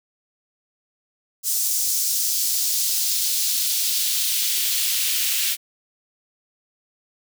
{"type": "noise with high-pass filter sweep", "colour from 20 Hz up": "white", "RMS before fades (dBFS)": -22, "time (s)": [1.43, 5.57], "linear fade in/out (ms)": 50, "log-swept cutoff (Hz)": [6300, 2700], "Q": 1.4, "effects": []}